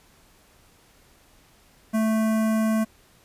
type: tone with notch filter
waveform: square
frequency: 220 Hz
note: A3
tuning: in tune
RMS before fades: -22 dBFS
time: 1.93-2.85 s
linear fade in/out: 20 ms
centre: 3800 Hz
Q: 0.57
effects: pink hiss -57 dBFS RMS until 3.24 s + resampled to 32000 Hz